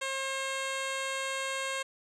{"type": "tone with low-pass filter", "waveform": "10% pulse", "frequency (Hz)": 536, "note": "C5", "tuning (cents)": 42, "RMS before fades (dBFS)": -34, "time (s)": [0.01, 1.83], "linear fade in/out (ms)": 10, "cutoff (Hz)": 7600, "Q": 1.4, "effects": []}